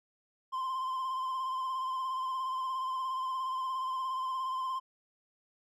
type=tone with vibrato; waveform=triangle; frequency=1041 Hz; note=C6; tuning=9 cents flat; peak=-30 dBFS; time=0.52-4.8 s; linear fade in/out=20 ms; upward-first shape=sine; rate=17 Hz; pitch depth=35 cents each way; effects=none